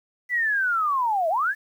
sine linear two-way sweep, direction down then up, 2002 to 622.3 to 1782 Hz, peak -20 dBFS, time 0.29-1.55 s, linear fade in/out 50 ms, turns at 1.29 s, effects 9-bit

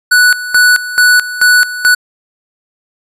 square tone with tremolo, 1480 Hz, F#6, in tune, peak -5 dBFS, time 0.11-1.95 s, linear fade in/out 10 ms, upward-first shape square, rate 2.3 Hz, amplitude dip 80%, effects resampled to 32000 Hz

